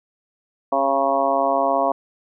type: harmonic tone with a mistuned harmonic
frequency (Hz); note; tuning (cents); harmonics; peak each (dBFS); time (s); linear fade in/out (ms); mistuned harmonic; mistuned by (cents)
137.2; C#3; -17; 2 / 3 / 4 / 5 / 6 / 7 / 8; -28 / -31 / -23 / -20 / -28 / -24 / -25; 0.72-1.92; 5; 3; -25
effects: none